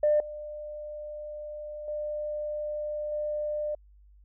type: tone with level steps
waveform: sine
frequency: 599 Hz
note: D5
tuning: 34 cents sharp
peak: -19 / -36 / -30 / -28 dBFS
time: 0.03-3.75 s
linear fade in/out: 5 ms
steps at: 0.2 / 1.88 / 3.12 s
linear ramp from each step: 2 ms
effects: tanh soft clip ceiling -15 dBFS + added 50 Hz sine -53 dBFS peak until 4.24 s